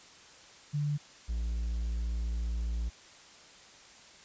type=tone pair in turn; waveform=sine / triangle; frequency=146.83 / 57.35 Hz; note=D3 / A#1; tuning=0 / -28 cents; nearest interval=octave + major third; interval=1628 cents; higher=first; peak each=-28 dBFS; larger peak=neither; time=0.73-0.98 / 1.28-2.9 s; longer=second; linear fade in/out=20 ms; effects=white hiss -54 dBFS RMS until 4.24 s + resampled to 16000 Hz